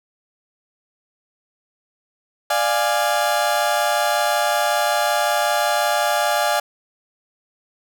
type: chord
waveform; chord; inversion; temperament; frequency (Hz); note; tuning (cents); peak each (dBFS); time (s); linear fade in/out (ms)
30% pulse; D diminished; none; equal with one note detuned; 593.1 / 698.5 / 830.6; D5 / F5 / Ab5; +17 / 0 / 0; -19; 2.5-6.6; 5
effects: none